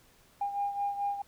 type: beating tone pair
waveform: sine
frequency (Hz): 806 / 810.6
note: G5 / G#5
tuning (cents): +48 / -42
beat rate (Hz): 4.6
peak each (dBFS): -30 / -36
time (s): 0.41-1.22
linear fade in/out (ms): 5
effects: tanh soft clip ceiling -22 dBFS + pink hiss -62 dBFS RMS until 1.27 s